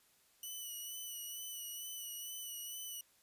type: tone with vibrato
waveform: 5% pulse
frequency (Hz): 2960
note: F#7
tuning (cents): 0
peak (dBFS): -35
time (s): 0.43-3.01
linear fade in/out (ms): 2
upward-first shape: sine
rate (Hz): 2.2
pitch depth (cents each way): 31
effects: white hiss -70 dBFS RMS until 3.22 s + resampled to 32000 Hz